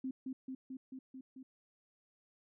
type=tone with echo; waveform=sine; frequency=261.6 Hz; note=C4; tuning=in tune; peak=-36 dBFS; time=0.04-0.11 s; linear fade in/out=5 ms; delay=220 ms; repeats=6; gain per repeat=-2 dB; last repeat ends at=1.43 s; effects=none